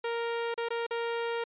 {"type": "tone with dropouts", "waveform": "sawtooth", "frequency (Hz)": 466.2, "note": "A#4", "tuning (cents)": 0, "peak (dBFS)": -26, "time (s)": [0.04, 1.44], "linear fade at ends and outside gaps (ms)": 5, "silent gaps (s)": [[0.542, 0.577], [0.687, 0.704], [0.866, 0.908]], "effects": ["resampled to 8000 Hz"]}